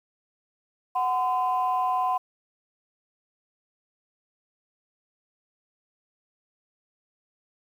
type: tone pair together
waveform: sine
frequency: 741.5 / 1022 Hz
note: F#5 / C6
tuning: +4 / -41 cents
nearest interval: tritone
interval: 555 cents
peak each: -24 dBFS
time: 0.95-2.18 s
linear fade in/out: 10 ms
effects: tanh soft clip ceiling -16 dBFS + 9-bit